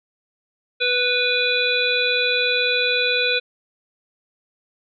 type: harmonic tone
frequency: 494 Hz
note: B4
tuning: in tune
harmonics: 1 / 3 / 5 / 7 / 8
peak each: -24 / -25 / -21 / -26 / -24 dBFS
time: 0.8-3.4 s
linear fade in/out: 20 ms
effects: none